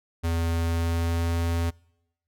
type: tone with pitch glide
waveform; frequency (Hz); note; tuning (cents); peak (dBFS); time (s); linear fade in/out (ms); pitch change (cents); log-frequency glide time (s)
square; 83.4 to 84.32; E2 to E2; +21 to +40; -24; 0.23-1.71; 20; +19; 0.57-1.36
effects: noise-tail reverb RT60 0.9 s tail -26 dB re dry